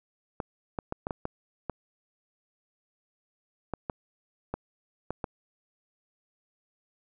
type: clicks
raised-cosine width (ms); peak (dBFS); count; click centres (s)
1; -17; 12; 0.402 / 0.788 / 0.924 / 1.069 / 1.108 / 1.254 / 1.697 / 3.737 / 3.898 / 4.54 / 5.106 / 5.242
effects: none